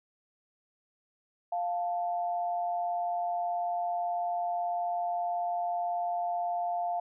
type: tone pair together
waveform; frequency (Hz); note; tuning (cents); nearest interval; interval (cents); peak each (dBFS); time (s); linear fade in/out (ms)
sine; 699.3 / 881; F5 / A5; +2 / +2; major third; 400; -29 / -38; 1.52-7; 5
effects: none